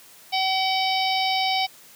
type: harmonic tone with a mistuned harmonic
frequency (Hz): 760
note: F#5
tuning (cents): +46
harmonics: 1 / 3 / 4 / 5 / 6 / 7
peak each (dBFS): -23 / -28 / -29 / -30 / -31 / -31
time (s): 0.32-1.67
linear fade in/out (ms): 20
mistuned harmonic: 6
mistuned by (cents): +38
effects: white hiss -49 dBFS RMS until 1.95 s + high-pass 100 Hz 12 dB/octave